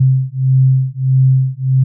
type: beating tone pair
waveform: sine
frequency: 130.7 / 132.3 Hz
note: C3 / C3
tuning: -1 / +20 cents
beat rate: 1.6 Hz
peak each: -12 dBFS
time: 0-1.84 s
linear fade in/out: 10 ms
effects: none